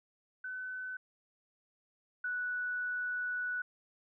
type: tone pair in turn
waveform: sine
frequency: 1510 / 1478.1 Hz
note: F#6 / F#6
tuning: +35 / -2 cents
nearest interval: unison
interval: 37 cents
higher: first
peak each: -38 / -33 dBFS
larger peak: second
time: 0.44-0.97 / 2.24-3.62 s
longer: second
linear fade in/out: 5 ms
effects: none